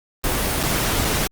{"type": "noise with dropouts", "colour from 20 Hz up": "pink", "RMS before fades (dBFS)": -21, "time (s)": [0.24, 1.27], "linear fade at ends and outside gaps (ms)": 0, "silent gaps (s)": [[0.63, 0.636], [1.047, 1.051]], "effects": ["Opus 24 kbps"]}